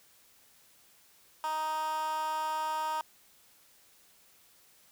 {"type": "tone with high-pass filter", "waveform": "15% pulse", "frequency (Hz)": 312, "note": "D#4", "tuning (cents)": 5, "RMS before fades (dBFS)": -33, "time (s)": [1.44, 3.01], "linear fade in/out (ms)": 0, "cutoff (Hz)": 950, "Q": 4, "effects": ["white hiss -62 dBFS RMS until 4.91 s"]}